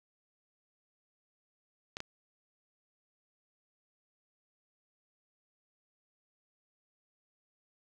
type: clicks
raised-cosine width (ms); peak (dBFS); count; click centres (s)
0.2; -21; 2; 1.969 / 2.004
effects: none